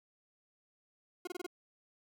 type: tone bursts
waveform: 40% pulse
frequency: 358 Hz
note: F4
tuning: 43 cents sharp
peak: -37 dBFS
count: 5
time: 1.25-1.465 s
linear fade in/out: 5 ms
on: 23 ms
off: 25 ms
effects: none